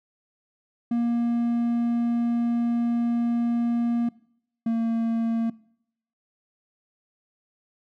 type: tone pair in turn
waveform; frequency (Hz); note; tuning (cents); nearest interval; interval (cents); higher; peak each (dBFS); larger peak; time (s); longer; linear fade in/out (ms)
triangle; 235.9 / 228.5; A#3 / A#3; +21 / -34; minor second; 55; first; -19; neither; 0.91-4.09 / 4.66-5.5; first; 5
effects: noise-tail reverb RT60 0.7 s tail -22 dB re dry